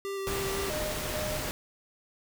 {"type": "tone with vibrato", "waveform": "square", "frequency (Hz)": 392, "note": "G4", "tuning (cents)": 0, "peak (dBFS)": -33, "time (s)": [0.05, 0.7], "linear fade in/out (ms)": 0, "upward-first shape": "square", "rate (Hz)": 4.1, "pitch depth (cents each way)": 12}
{"type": "noise", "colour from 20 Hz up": "pink", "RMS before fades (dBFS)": -34, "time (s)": [0.27, 1.51], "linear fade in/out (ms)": 0}
{"type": "tone with tremolo", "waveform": "triangle", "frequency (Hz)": 611, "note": "D#5", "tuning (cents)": -32, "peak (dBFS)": -31, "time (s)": [0.69, 1.51], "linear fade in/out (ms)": 20, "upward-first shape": "square", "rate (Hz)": 2.2, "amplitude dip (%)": 65}
{"effects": []}